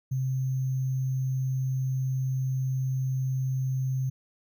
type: tone with sample-and-hold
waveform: sine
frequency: 130.81 Hz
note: C3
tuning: in tune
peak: -25 dBFS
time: 0.11-4.1 s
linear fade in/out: 10 ms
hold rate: 6300 Hz
effects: none